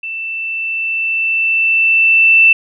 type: tone with level ramp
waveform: sine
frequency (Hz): 2665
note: E7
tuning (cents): +18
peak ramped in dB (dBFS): -21 to -4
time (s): 0.03-2.53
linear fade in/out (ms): 5
effects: none